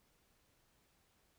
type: silence
effects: pink hiss -74 dBFS RMS until 1.38 s